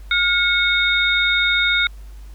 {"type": "tone cluster", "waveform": "sine", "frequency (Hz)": [1424, 2200, 3693], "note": ["F6", "C#7", "A#7"], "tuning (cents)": [33, -14, -17], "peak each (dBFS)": -19, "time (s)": [0.11, 1.87], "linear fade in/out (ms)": 2, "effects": ["added 50 Hz sine -34 dBFS peak until 2.34 s", "pink hiss -53 dBFS RMS until 2.34 s"]}